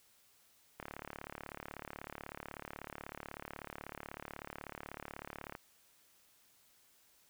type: click train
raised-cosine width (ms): 0.5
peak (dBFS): -28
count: 173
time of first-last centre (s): 0.8-5.551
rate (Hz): 36.2
effects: white hiss -68 dBFS RMS until 7.29 s